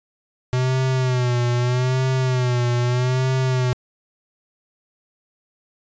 square tone with vibrato, 125.9 Hz, B2, 34 cents sharp, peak -18 dBFS, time 0.53-3.73 s, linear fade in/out 0 ms, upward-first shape sine, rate 0.8 Hz, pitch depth 68 cents each way, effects resampled to 16000 Hz

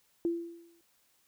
sine tone with exponential decay, 338.7 Hz, E4, 47 cents sharp, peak -25 dBFS, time 0.25-0.81 s, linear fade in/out 1 ms, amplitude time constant 120 ms, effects white hiss -70 dBFS RMS until 1.27 s

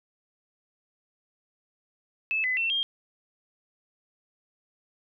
sine tone with pitch steps, 2612 / 2015 / 2695 / 3213 Hz, E7 / B6 / E7 / G7, -17 / +34 / +38 / +42 cents, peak -24 dBFS, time 2.31-2.83 s, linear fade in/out 0 ms, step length 130 ms, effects none

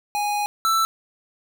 square tone pair in turn, 827 / 1326.8 Hz, G#5 / E6, -8 / +11 cents, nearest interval minor sixth, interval 819 cents, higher second, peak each -22 / -18 dBFS, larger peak second, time 0.15-0.46 / 0.65-0.85 s, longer first, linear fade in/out 0 ms, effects none

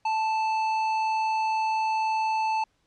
triangle tone with tanh clipping, 879 Hz, A5, 2 cents flat, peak -25 dBFS, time 0.05-2.64 s, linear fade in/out 5 ms, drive 15 dB, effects pink hiss -70 dBFS RMS until 2.86 s + low-pass 7000 Hz 12 dB/octave

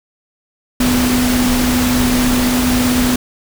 sine tone in noise, 249 Hz, B3, 14 cents sharp, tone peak -13 dBFS, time 0.8-3.16 s, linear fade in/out 5 ms, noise pink, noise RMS -18 dBFS, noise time 0.8-3.16 s, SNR +2 dB, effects none

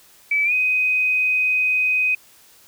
sine tone with pitch glide, 2300 to 2508 Hz, D7 to D#7, -37 to +13 cents, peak -16 dBFS, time 0.31-2.15 s, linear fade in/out 5 ms, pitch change +150 cents, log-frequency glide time 0.44-0.53 s, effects white hiss -51 dBFS RMS until 2.67 s

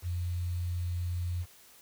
sine tone with quantisation, 88 Hz, F2, 14 cents sharp, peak -30 dBFS, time 0.02-1.46 s, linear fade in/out 50 ms, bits 9, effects white hiss -57 dBFS RMS until 1.81 s

